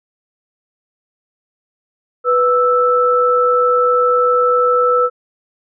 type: tone pair together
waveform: sine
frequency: 493.9 / 1318.5 Hz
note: B4 / E6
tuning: 0 / 0 cents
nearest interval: octave + perfect fourth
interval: 1700 cents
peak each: -13 dBFS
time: 2.24-5.1 s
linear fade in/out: 50 ms
effects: none